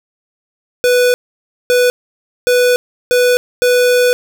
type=tone bursts at uneven times; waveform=square; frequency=493.9 Hz; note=B4; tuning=in tune; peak=-9 dBFS; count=5; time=0.84-1.14 / 1.7-1.9 / 2.47-2.76 / 3.11-3.37 / 3.62-4.13 s; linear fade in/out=0 ms; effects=none